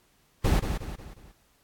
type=noise with echo; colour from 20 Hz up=brown; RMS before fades=-22 dBFS; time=0.44-0.6 s; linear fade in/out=10 ms; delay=180 ms; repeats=4; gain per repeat=-7 dB; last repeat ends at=1.32 s; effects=pink hiss -65 dBFS RMS until 1.63 s + AAC 64 kbps